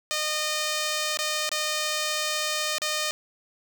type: tone with dropouts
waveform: 5% pulse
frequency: 612 Hz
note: D#5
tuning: 29 cents flat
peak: -14 dBFS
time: 0.11-3.11 s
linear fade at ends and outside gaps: 0 ms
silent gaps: 1.172-1.189 / 1.492-1.516 / 2.783-2.818 s
effects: none